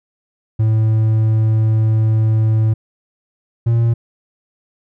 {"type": "tone pair in turn", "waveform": "triangle", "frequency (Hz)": [110, 116.21], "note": ["A2", "A#2"], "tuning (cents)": [0, -5], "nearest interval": "minor second", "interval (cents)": 95, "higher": "second", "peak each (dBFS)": -9, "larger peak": "neither", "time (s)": [[0.59, 2.74], [3.66, 3.94]], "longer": "first", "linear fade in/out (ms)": 10, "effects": []}